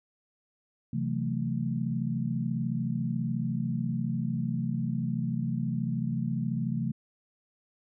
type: chord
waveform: sine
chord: F# half-diminished seventh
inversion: second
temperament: equal with one note detuned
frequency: 130.81 / 164.81 / 185 / 223.5 Hz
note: C3 / E3 / F#3 / A3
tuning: 0 / 0 / 0 / +27 cents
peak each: -32 / -33 / -36 / -32 dBFS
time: 0.93-6.92 s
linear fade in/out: 5 ms
effects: none